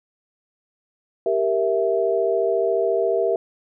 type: chord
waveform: sine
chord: E diminished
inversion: first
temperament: equal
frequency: 392 / 466.2 / 659.3 Hz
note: G4 / Bb4 / E5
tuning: 0 / 0 / 0 cents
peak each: -22 dBFS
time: 1.26-3.36 s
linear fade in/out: 2 ms
effects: none